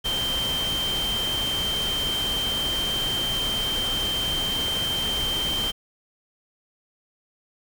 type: tone in noise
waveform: sine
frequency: 3136 Hz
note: G7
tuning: in tune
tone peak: -24 dBFS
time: 0.04-5.72 s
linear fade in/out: 20 ms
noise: pink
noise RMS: -31 dBFS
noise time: 0.04-5.72 s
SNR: +4 dB
effects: none